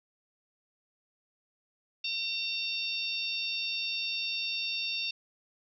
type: harmonic tone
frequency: 910 Hz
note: A#5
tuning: 42 cents flat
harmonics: 3 / 4 / 5 / 6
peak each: -34 / -36 / -38 / -40 dBFS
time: 2.04-5.11 s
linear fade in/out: 5 ms
effects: none